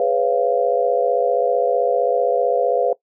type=chord; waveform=sine; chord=C# dominant seventh; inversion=second; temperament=just; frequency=415.8 / 498.9 / 554.4 / 693 Hz; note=G#4 / B4 / C#5 / E#5; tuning=+2 / +17 / 0 / -14 cents; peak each=-24 / -18 / -21 / -21 dBFS; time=0-2.93 s; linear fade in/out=2 ms; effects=noise-tail reverb RT60 0.1 s tail -20 dB re dry